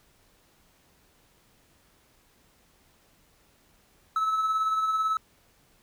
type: tone with tremolo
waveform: triangle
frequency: 1300 Hz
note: E6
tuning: 24 cents flat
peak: -19 dBFS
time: 4.16-5.17 s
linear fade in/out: 2 ms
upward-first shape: sine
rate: 18 Hz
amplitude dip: 45%
effects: tanh soft clip ceiling -17 dBFS + pink hiss -63 dBFS RMS until 5.82 s